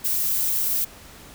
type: noise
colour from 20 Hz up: violet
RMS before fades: -23 dBFS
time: 0.04-0.85 s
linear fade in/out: 10 ms
effects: pink hiss -45 dBFS RMS until 1.34 s